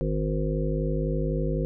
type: harmonic tone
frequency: 51.91 Hz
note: G#1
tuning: in tune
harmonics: 1 / 3 / 5 / 7 / 9 / 10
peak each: -28 / -28 / -34 / -33 / -34 / -34 dBFS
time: 0.01-1.65 s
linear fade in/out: 0 ms
effects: none